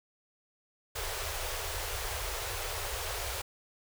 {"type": "band-stop noise", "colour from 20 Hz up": "pink", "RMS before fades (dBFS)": -36, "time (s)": [0.95, 3.42], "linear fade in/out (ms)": 10, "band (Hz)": [100, 400], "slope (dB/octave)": 48, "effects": []}